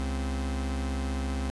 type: tone pair together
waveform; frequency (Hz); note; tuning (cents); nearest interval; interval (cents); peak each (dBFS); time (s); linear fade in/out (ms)
45% pulse; 68.34 / 258; C#2 / C4; -24 / -24; octave + major seventh; 2300; -29 / -36; 0-1.5; 0
effects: resampled to 24000 Hz